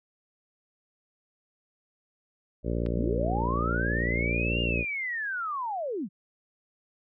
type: harmonic tone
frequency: 58.27 Hz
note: A#1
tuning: in tune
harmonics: 1 / 2 / 3 / 4 / 5 / 6 / 7 / 8 / 9 / 10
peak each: -30 / -33 / -35 / -36 / -37 / -38 / -38 / -39 / -40 / -40 dBFS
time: 2.63-4.85 s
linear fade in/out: 50 ms
type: click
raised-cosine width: 0.3 ms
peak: -27 dBFS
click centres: 2.863 s
type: linear two-way sweep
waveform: sine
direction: up then down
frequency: 125 to 2833 to 155.6 Hz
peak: -29 dBFS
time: 2.94-6.09 s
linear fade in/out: 50 ms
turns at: 4.61 s
effects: none